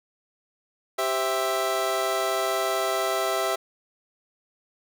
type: chord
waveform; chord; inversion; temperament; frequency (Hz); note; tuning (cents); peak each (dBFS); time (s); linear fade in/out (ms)
25% pulse; C major; second; equal; 392 / 523.3 / 659.3; G4 / C5 / E5; 0 / 0 / 0; -25 / -28 / -22; 0.98-3.56; 10
effects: none